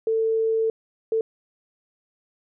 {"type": "tone bursts at uneven times", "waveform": "sine", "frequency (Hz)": 446.4, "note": "A4", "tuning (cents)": 25, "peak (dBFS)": -19, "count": 2, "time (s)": [[0.07, 0.7], [1.12, 1.21]], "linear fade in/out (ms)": 2, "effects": []}